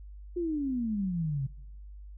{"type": "exponential sweep", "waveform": "sine", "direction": "down", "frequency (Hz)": [360, 130], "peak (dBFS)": -28, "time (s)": [0.36, 1.47], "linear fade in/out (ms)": 10, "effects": ["noise-tail reverb RT60 0.8 s tail -21 dB re dry", "added 50 Hz sine -43 dBFS peak until 2.17 s"]}